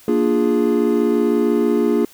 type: chord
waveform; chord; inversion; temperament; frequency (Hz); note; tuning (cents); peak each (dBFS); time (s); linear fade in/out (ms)
triangle; Bb dominant seventh; none; equal; 233.1 / 293.7 / 349.2 / 415.3; Bb3 / D4 / F4 / Ab4; 0 / 0 / 0 / 0; -17 / -19 / -18 / -17; 0.08-2.05; 2
effects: white hiss -47 dBFS RMS until 2.13 s